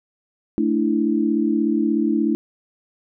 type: chord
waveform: sine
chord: A suspended fourth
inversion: none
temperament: just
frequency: 220 / 293.3 / 330 Hz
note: A3 / D4 / E4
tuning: 0 / -2 / +2 cents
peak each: -21 dBFS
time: 0.58-2.35 s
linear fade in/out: 0 ms
effects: none